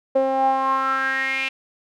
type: tone with band-pass filter sweep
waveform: sawtooth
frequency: 266.5 Hz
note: C4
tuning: 32 cents sharp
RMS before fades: -21 dBFS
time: 0.15-1.49 s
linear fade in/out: 10 ms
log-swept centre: 560 to 2600 Hz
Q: 7.1
effects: none